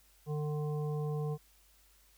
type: harmonic tone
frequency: 150 Hz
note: D3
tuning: 37 cents sharp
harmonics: 1 / 3 / 5 / 7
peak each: -33 / -39 / -48 / -51 dBFS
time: 0.26-1.38 s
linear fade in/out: 50 ms
effects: added 50 Hz sine -66 dBFS peak until 2.17 s + white hiss -66 dBFS RMS until 2.17 s